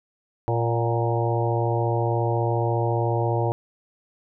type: harmonic tone with a mistuned harmonic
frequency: 116.54 Hz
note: A#2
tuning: in tune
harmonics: 1 / 3 / 4 / 5 / 6 / 7 / 8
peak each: -23 / -28 / -29 / -30 / -31 / -31 / -32 dBFS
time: 0.48-3.52 s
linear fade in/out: 0 ms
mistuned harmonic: 6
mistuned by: +54 cents
effects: none